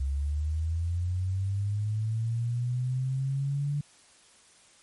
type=linear sweep; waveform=sine; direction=up; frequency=66.9 to 146.2 Hz; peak=-26 dBFS; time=0-3.81 s; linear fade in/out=5 ms; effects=white hiss -58 dBFS RMS until 4.82 s + MP3 48 kbps